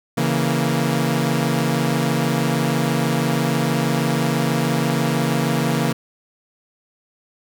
sawtooth chord, A# diminished, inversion first, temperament equal, 138.59 / 164.81 / 233.1 Hz, C#3 / E3 / A#3, 0 / 0 / 0 cents, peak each -18 dBFS, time 0.17-5.93 s, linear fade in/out 10 ms, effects none

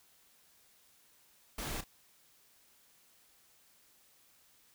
pink noise with echo, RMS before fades -39 dBFS, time 1.58-1.81 s, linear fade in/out 5 ms, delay 32 ms, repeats 1, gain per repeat -12 dB, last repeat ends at 1.842 s, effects white hiss -66 dBFS RMS until 4.74 s

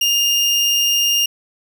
30% pulse tone, 2818 Hz, F7, 15 cents sharp, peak -11 dBFS, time 0.01-1.26 s, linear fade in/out 5 ms, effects none

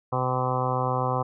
harmonic tone, 127.7 Hz, C3, 42 cents flat, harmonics 1 / 2 / 3 / 4 / 5 / 6 / 7 / 8 / 9 / 10, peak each -28 / -36 / -36 / -30 / -38 / -30 / -36 / -30 / -33 / -38 dBFS, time 0.12-1.23 s, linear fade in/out 10 ms, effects none

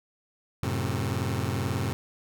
sawtooth chord, F# diminished, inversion none, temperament just, 92.5 / 111 / 133.2 Hz, F#2 / A2 / C3, 0 / +16 / +31 cents, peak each -27 dBFS, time 0.63-1.93 s, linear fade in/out 0 ms, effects none

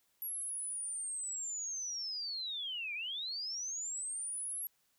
sine linear two-way sweep, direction down then up, 11480 to 2303 to 11480 Hz, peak -37 dBFS, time 0.22-4.67 s, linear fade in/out 0 ms, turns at 2.94 s, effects white hiss -75 dBFS RMS until 4.98 s

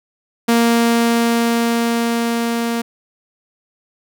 sawtooth tone with level ramp, 233.1 Hz, A#3, in tune, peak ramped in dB -7 to -14 dBFS, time 0.48-2.82 s, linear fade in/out 10 ms, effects none

